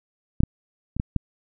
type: clicks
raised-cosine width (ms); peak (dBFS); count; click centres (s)
5; -6 / -6 / -18 / -11 / -9; 5; 0.405 / 0.435 / 0.966 / 0.999 / 1.163
effects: none